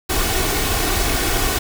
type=noise with comb filter; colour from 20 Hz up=pink; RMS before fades=-19 dBFS; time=0.09-1.59 s; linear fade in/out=10 ms; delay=2.7 ms; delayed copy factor=+0.55; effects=none